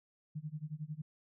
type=tone with tremolo; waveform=sine; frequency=152.5 Hz; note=D#3; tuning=34 cents flat; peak=-36 dBFS; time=0.35-1.02 s; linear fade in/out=10 ms; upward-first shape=sine; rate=11 Hz; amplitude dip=95%; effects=none